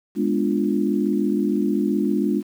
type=chord; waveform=sine; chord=G# diminished seventh; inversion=none; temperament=equal; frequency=207.7 / 246.9 / 293.7 / 349.2 Hz; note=G#3 / B3 / D4 / F4; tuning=0 / 0 / 0 / 0 cents; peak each=-22 / -26 / -23 / -25 dBFS; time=0.15-2.43 s; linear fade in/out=50 ms; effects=8-bit